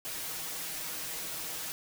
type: noise with comb filter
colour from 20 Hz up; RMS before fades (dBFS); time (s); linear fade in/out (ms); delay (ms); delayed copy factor
white; -38; 0.05-1.72; 0; 6.3; +0.9
effects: none